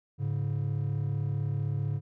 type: tone pair together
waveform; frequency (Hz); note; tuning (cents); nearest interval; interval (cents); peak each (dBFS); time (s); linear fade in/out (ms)
triangle; 106.23 / 141.8; G#2 / C#3; +40 / +40; perfect fourth; 500; -28; 0.18-2.01; 50
effects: tanh soft clip ceiling -19 dBFS